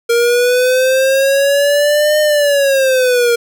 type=linear two-way sweep; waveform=square; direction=up then down; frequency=466.2 to 609 to 467 Hz; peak=-10 dBFS; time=0.09-3.36 s; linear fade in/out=10 ms; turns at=2.2 s; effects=none